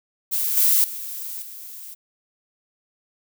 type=noise with level steps; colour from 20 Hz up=violet; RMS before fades=-23 / -17 / -32 / -38 dBFS; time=0.31-1.95 s; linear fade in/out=20 ms; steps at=0.57 / 0.84 / 1.42 s; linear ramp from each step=2 ms; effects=none